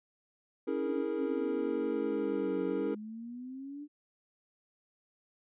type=chord; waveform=triangle; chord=A# half-diminished seventh; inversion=first; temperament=equal with one note detuned; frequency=277.2 / 325.1 / 415.3 / 466.2 Hz; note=C#4 / E4 / G#4 / A#4; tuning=0 / -24 / 0 / 0 cents; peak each=-34 dBFS; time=0.67-2.95 s; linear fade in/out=10 ms
type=exponential two-way sweep; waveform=sine; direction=down then up; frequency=298.4 to 185 to 298.4 Hz; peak=-40 dBFS; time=0.83-3.88 s; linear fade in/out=50 ms; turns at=2.64 s
effects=resampled to 8000 Hz